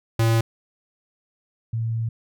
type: tone pair in turn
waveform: square / sine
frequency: 113.8 / 113.8 Hz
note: A#2 / A#2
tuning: -41 / -41 cents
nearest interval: unison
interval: 0 cents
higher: neither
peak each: -17 / -22 dBFS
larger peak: first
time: 0.19-0.41 / 1.73-2.09 s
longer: second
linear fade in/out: 5 ms
effects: none